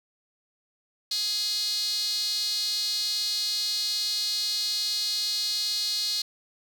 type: tone with high-pass filter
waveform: sawtooth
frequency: 418.8 Hz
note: G#4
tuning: 15 cents sharp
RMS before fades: -28 dBFS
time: 1.11-6.22 s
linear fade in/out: 5 ms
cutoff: 4300 Hz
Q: 8.9
effects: none